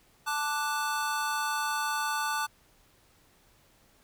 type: chord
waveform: square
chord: D major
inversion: second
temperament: equal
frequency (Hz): 880 / 1174.7 / 1480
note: A5 / D6 / F#6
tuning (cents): 0 / 0 / 0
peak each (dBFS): -33 / -34 / -34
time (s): 0.26-2.47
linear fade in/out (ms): 20
effects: pink hiss -63 dBFS RMS until 4.03 s